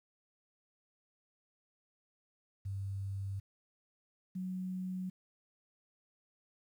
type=tone pair in turn; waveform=sine; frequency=98 / 185 Hz; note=G2 / F#3; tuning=0 / 0 cents; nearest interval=major seventh; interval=1100 cents; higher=second; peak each=-36 / -36 dBFS; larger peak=neither; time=2.65-3.4 / 4.35-5.1 s; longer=neither; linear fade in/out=10 ms; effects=11-bit